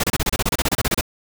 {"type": "noise bursts", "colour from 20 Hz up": "pink", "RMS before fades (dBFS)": -19, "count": 16, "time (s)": [0, 1.011], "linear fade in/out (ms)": 5, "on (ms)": 36, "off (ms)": 29, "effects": []}